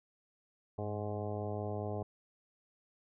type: harmonic tone with a mistuned harmonic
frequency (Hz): 104.8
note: G#2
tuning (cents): +16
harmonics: 1 / 2 / 3 / 4 / 5 / 6 / 7 / 8 / 10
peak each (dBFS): -39 / -45 / -47 / -42 / -46 / -44 / -46 / -50 / -56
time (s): 0.78-2.03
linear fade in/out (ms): 5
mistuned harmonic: 1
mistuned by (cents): -64
effects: none